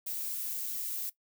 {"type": "noise", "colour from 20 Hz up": "violet", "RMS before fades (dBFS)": -36, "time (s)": [0.06, 1.1], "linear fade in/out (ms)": 10, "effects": ["noise-tail reverb RT60 0.1 s tail -18 dB re dry"]}